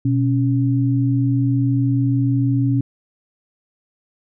sine tone pair together, 123.28 / 277.2 Hz, B2 / C#4, -3 / 0 cents, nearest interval octave + major second, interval 1403 cents, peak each -16 / -19 dBFS, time 0.05-2.81 s, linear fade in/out 5 ms, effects none

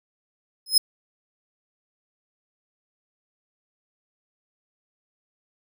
sawtooth tone with exponential growth, 5120 Hz, D#8, 49 cents sharp, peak -7 dBFS, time 0.66-0.78 s, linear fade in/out 5 ms, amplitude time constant 25 ms, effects none

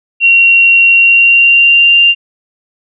sine tone with pitch glide, 2746 to 2786 Hz, F7 to F7, -30 to -5 cents, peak -3 dBFS, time 0.2-2.15 s, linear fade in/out 50 ms, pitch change +25 cents, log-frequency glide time 0.91-2 s, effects none

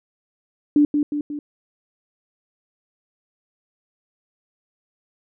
sine tone with echo, 293.7 Hz, D4, in tune, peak -11 dBFS, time 0.76-0.85 s, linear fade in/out 2 ms, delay 180 ms, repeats 3, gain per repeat -5 dB, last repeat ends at 1.39 s, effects none

